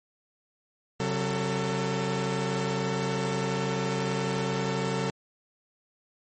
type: tone cluster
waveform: sawtooth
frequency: 135.3 / 187.3 / 447.5 Hz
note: C#3 / F#3 / A4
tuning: -42 / +21 / +29 cents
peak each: -27 dBFS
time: 1-5.1 s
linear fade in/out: 0 ms
effects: MP3 32 kbps